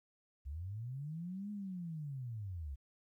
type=linear two-way sweep; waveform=sine; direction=up then down; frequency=64.1 to 210 to 64.1 Hz; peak=-40 dBFS; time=0.45-2.76 s; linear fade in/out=20 ms; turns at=1.51 s; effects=13-bit